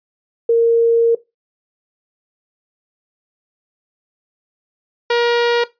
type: tone pair in turn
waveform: sine / sawtooth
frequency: 462.9 / 474.8 Hz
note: A#4 / A#4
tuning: -12 / +32 cents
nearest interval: unison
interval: 44 cents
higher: second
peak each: -9 dBFS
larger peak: neither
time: 0.49-1.15 / 5.1-5.64 s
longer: first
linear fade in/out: 5 ms
effects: noise-tail reverb RT60 0.2 s tail -18 dB re dry + resampled to 11025 Hz